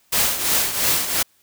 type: noise with tremolo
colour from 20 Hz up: white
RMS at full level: -17 dBFS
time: 0.12-1.23 s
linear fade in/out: 10 ms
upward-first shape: triangle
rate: 2.9 Hz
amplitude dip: 70%
effects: white hiss -60 dBFS RMS until 1.42 s